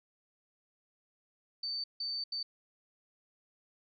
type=tone bursts at uneven times; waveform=sine; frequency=4565 Hz; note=D8; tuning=50 cents flat; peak=-34 dBFS; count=3; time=1.63-1.84 / 2-2.24 / 2.32-2.43 s; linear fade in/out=5 ms; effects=none